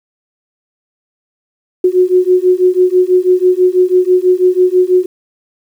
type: beating tone pair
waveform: sine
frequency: 362.5 / 368.6 Hz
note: F#4 / F#4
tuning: -35 / -7 cents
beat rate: 6.1 Hz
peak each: -10 dBFS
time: 1.84-5.06 s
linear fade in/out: 5 ms
effects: 7-bit